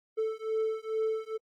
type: beating tone pair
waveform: triangle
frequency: 439.2 / 441.5 Hz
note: A4 / A4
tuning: -3 / +6 cents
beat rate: 2.3 Hz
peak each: -30 dBFS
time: 0.17-1.38 s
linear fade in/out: 20 ms
effects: AAC 64 kbps